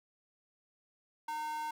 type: tone with high-pass filter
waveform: square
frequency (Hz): 305.8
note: D#4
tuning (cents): -30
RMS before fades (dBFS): -38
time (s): 1.28-1.71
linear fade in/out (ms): 5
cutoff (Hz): 990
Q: 6.7
effects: none